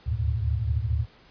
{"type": "tone cluster", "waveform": "sine", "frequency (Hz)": [73.6, 78.1, 94.9, 108.8, 121.4], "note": ["D2", "D#2", "F#2", "A2", "B2"], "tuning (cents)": [4, 7, 44, -19, -29], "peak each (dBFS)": [-27, -31, -35, -27, -34], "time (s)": [0.06, 1.06], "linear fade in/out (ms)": 20, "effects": ["pink hiss -55 dBFS RMS until 1.3 s", "resampled to 11025 Hz"]}